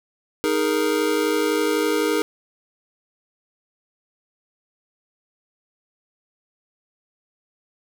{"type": "chord", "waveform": "square", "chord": "D# suspended fourth", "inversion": "none", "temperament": "just", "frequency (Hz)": [311.1, 414.8, 466.7], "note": ["D#4", "G#4", "A#4"], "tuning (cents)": [0, -2, 2], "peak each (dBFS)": -24, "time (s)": [0.44, 2.22], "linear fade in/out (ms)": 0, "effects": []}